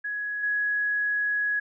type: tone with level steps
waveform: sine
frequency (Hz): 1674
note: G#6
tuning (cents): +13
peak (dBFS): -28 / -23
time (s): 0.04-1.6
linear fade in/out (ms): 10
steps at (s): 0.43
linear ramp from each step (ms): 5
effects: none